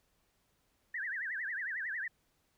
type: tone with vibrato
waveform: sine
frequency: 1760 Hz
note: A6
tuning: in tune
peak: -35 dBFS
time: 0.94-2.08 s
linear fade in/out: 5 ms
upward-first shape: triangle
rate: 11 Hz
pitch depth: 260 cents each way
effects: pink hiss -75 dBFS RMS until 2.57 s